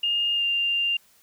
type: tone with pitch glide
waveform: sine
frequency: 2829 to 2793 Hz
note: F7 to F7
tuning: +22 to -1 cents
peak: -21 dBFS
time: 0.03-0.97 s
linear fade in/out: 5 ms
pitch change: -23 cents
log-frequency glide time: 0.35-0.43 s
effects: white hiss -59 dBFS RMS until 1.22 s